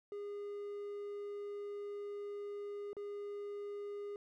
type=tone with dropouts; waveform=triangle; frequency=408.6 Hz; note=G#4; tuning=28 cents flat; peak=-39 dBFS; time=0.12-4.16 s; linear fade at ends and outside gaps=1 ms; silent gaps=2.931-2.967 s; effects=none